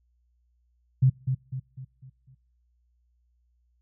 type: tone with echo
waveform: sine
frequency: 130.81 Hz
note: C3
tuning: in tune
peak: -15 dBFS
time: 1.02-1.1 s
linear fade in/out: 10 ms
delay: 250 ms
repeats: 5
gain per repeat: -7 dB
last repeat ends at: 2.35 s
effects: noise-tail reverb RT60 0.6 s tail -26 dB re dry + added 60 Hz sine -65 dBFS peak until 3.81 s